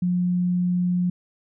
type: tone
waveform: sine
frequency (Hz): 178.6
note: F3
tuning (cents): +39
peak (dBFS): -19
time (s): 0.02-1.1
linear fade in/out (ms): 5
effects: none